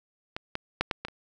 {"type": "clicks", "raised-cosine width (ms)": 0.3, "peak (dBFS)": [-17, -14, -8, -11, -17, -27], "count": 6, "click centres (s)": [0.365, 0.554, 0.81, 0.912, 1.05, 1.084], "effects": []}